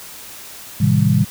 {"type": "chord", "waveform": "sine", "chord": "A half-diminished seventh", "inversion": "none", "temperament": "just", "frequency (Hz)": [110, 132, 158.4, 198], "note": ["A2", "C3", "Eb3", "G3"], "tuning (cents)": [0, 16, 31, 18], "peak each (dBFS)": -17, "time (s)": [0.8, 1.25], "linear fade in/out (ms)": 10, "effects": ["white hiss -36 dBFS RMS until 1.3 s"]}